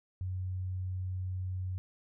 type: tone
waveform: sine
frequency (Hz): 92.5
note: F#2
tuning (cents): 0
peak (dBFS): -33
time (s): 0.21-1.78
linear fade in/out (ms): 0
effects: none